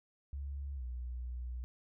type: tone with pitch glide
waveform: sine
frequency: 69.7 to 61.38 Hz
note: C#2 to B1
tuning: +10 to -10 cents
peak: -38 dBFS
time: 0.33-1.64 s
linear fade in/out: 0 ms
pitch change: -220 cents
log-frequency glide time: 0.75-0.83 s
effects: none